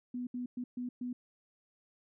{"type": "tone bursts at uneven times", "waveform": "sine", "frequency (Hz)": 246.9, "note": "B3", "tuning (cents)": 0, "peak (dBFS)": -35, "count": 5, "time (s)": [[0.14, 0.27], [0.34, 0.46], [0.57, 0.64], [0.77, 0.89], [1.01, 1.13]], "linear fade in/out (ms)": 5, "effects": []}